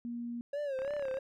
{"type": "tone", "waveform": "sine", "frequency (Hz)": 237.5, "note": "A#3", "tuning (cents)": 33, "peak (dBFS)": -36, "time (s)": [0.05, 0.41], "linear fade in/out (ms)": 0}
{"type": "tone with vibrato", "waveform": "triangle", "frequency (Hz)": 554.4, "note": "C#5", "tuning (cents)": 0, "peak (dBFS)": -31, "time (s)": [0.53, 1.19], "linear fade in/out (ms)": 5, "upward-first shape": "sine", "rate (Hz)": 3, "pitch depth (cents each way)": 110}
{"type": "click train", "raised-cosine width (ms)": 0.5, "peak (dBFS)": -31, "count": 14, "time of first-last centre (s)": [0.79, 1.171], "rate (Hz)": 34.1}
{"effects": []}